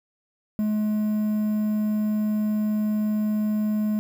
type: tone with quantisation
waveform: triangle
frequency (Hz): 212.6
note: G#3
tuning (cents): +41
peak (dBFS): -19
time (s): 0.59-3.99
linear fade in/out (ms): 0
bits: 8
effects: none